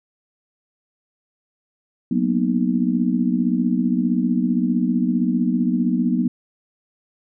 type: chord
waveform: sine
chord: B major seventh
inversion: second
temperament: just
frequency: 185.21 / 231.5 / 246.9 / 308.7 Hz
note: F#3 / A#3 / B3 / D#4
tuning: +2 / -12 / 0 / -14 cents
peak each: -22 / -23 / -20 / -26 dBFS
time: 2.11-6.28 s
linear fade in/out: 5 ms
effects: none